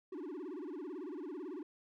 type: tone with vibrato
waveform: triangle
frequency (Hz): 329.6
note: E4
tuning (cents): 0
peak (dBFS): -39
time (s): 0.12-1.63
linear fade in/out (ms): 5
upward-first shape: sine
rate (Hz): 18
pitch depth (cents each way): 280
effects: none